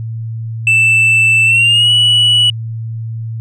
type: tone with pitch glide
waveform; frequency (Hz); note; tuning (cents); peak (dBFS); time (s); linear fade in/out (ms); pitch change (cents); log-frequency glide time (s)
sine; 2652 to 2943; E7 to F#7; +10 to -10; -4; 0.67-2.5; 2; +180; 1.45-1.91
effects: tanh soft clip ceiling -6 dBFS + added 113 Hz sine -19 dBFS peak until 3.4 s